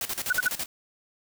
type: noise with tremolo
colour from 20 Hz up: white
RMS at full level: -30 dBFS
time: 0.01-0.66 s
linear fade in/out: 2 ms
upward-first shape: square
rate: 12 Hz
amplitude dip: 80%
type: tone bursts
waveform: sine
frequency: 1480 Hz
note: F#6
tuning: in tune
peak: -19 dBFS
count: 3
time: 0.3-0.483 s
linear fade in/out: 5 ms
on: 27 ms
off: 51 ms
effects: none